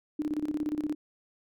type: tone with tremolo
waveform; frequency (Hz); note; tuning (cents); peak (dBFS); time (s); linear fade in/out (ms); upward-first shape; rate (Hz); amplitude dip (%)
sine; 301.5; D4; +46; -26; 0.19-0.95; 5; square; 17; 75
effects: none